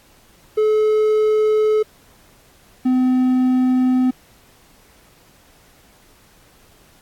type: tone pair in turn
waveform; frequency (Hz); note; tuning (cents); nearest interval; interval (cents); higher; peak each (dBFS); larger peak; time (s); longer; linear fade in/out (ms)
triangle; 430 / 254.9; A4 / C4; -40 / -45; major sixth; 905; first; -11; neither; 0.57-1.83 / 2.85-4.11; neither; 10
effects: pink hiss -52 dBFS RMS until 7.01 s + AAC 64 kbps